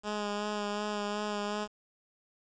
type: tone with vibrato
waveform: 10% pulse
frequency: 207.7 Hz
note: G#3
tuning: in tune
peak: -24 dBFS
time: 0.03-1.68 s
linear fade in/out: 50 ms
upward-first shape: sine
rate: 2.7 Hz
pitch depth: 21 cents each way
effects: resampled to 16000 Hz + 9-bit